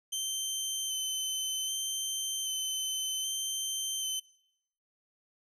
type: tone with vibrato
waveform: 20% pulse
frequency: 3090 Hz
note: G7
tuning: 26 cents flat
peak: -26 dBFS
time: 0.12-4.2 s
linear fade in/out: 10 ms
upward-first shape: square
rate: 0.64 Hz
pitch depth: 13 cents each way
effects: noise-tail reverb RT60 0.8 s tail -24 dB re dry